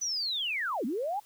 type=linear two-way sweep; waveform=sine; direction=down then up; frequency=6050 to 207.7 to 857 Hz; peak=-29 dBFS; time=0.01-1.2 s; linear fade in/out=10 ms; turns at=0.85 s; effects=white hiss -60 dBFS RMS until 1.25 s